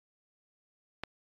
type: click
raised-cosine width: 0.3 ms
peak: -19 dBFS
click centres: 1.036 s
effects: AAC 48 kbps